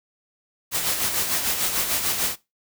white noise with tremolo, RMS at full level -22 dBFS, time 0.71-2.36 s, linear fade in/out 50 ms, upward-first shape sine, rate 6.7 Hz, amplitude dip 50%, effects noise-tail reverb RT60 0.2 s tail -17 dB re dry

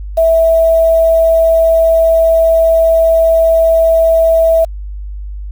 sine tone with quantisation, 655 Hz, E5, 11 cents flat, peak -6 dBFS, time 0.17-4.65 s, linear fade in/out 10 ms, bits 5, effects added 50 Hz sine -21 dBFS peak until 5.51 s

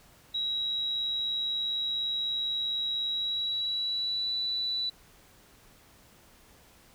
sine tone with pitch glide, 3861 to 3963 Hz, B7 to B7, -40 to +5 cents, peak -28 dBFS, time 0.34-4.9 s, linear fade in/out 10 ms, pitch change +45 cents, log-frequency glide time 3.08-4.33 s, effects pink hiss -58 dBFS RMS until 6.94 s

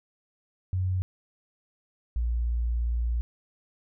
sine tone pair in turn, 92.5 / 58.64 Hz, F#2 / A#1, 0 / +11 cents, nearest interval minor sixth, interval 789 cents, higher first, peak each -24 dBFS, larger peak neither, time 0.73-1.02 / 2.16-3.21 s, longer second, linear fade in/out 0 ms, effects none

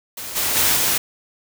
white noise with level steps, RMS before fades -31 / -21 / -17 / -19 dBFS, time 0.17-0.98 s, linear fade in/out 5 ms, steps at 0.35 / 0.55 / 0.75 s, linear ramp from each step 20 ms, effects none

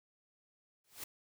white noise with exponential growth, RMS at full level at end -40 dBFS, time 0.84-1.04 s, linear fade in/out 5 ms, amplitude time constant 42 ms, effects none

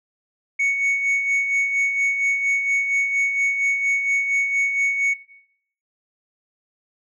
sine tone with tremolo, 2223 Hz, C#7, 4 cents sharp, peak -14 dBFS, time 0.59-5.14 s, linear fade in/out 10 ms, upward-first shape sine, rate 4.3 Hz, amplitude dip 60%, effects noise-tail reverb RT60 0.7 s tail -17 dB re dry + tanh soft clip ceiling -16 dBFS

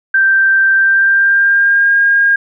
sine tone with pitch glide, 1568 to 1619.5 Hz, G6 to G#6, 0 to -44 cents, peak -7 dBFS, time 0.14-2.36 s, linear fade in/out 5 ms, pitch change +56 cents, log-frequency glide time 0.73-1.95 s, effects none

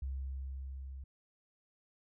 sine tone with level ramp, 66.8 Hz, C2, 36 cents sharp, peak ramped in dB -35 to -43 dBFS, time 0.02-1.04 s, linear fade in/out 5 ms, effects none

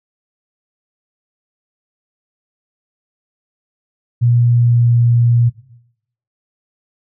sine tone with pitch glide, 119.9 to 118.93 Hz, A#2 to A#2, +49 to +35 cents, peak -9 dBFS, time 4.21-5.5 s, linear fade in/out 20 ms, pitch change -14 cents, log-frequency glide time 4.51-4.92 s, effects noise-tail reverb RT60 0.8 s tail -17 dB re dry

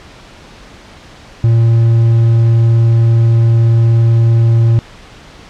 triangle tone, 115.1 Hz, A#2, 22 cents flat, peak -4 dBFS, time 1.44-4.79 s, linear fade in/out 0 ms, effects pink hiss -37 dBFS RMS until 5.49 s + low-pass 5000 Hz 12 dB/octave

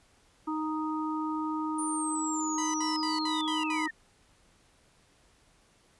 harmonic tone, 311.1 Hz, D#4, in tune, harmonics 1 / 3 / 4, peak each -31 / -36 / -37 dBFS, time 0.47-3.88 s, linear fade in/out 10 ms
sine linear sweep, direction down, 9397 to 1760 Hz, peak -34 dBFS, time 1.78-3.91 s, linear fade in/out 10 ms
sawtooth tone bursts, 987.8 Hz, B5, in tune, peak -30 dBFS, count 6, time 2.58-3.86 s, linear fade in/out 2 ms, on 160 ms, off 64 ms
effects pink hiss -64 dBFS RMS until 5.99 s + resampled to 24000 Hz

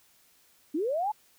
sine linear sweep, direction up, 277.2 to 880 Hz, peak -26 dBFS, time 0.74-1.12 s, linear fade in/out 10 ms, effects white hiss -63 dBFS RMS until 1.38 s

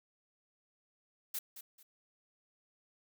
blue noise with echo, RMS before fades -38 dBFS, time 1.34-1.39 s, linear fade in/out 5 ms, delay 220 ms, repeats 2, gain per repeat -11 dB, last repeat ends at 1.83 s, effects none

